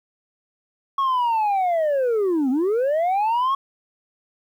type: linear two-way sweep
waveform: sine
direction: down then up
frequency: 1108.7 to 246.9 to 1108.7 Hz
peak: -15 dBFS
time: 0.98-3.55 s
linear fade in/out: 5 ms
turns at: 2.5 s
effects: tanh soft clip ceiling -17 dBFS + 9-bit